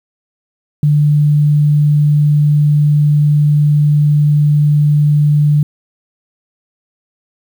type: tone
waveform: sine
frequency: 148.1 Hz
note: D3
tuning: 15 cents sharp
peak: -7 dBFS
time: 0.83-5.63 s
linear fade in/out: 2 ms
effects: 7-bit